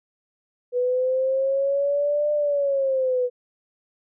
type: linear two-way sweep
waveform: sine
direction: up then down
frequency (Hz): 490 to 597 to 490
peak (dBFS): -19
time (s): 0.72-3.3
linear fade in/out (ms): 50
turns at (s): 2.32
effects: none